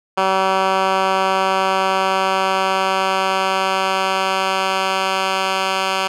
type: tone with band-pass filter sweep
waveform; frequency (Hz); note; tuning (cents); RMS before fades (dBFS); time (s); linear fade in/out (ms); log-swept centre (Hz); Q
10% pulse; 190.7; G3; -47; -18; 0.17-6.08; 10; 1200 to 2300; 0.71
effects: none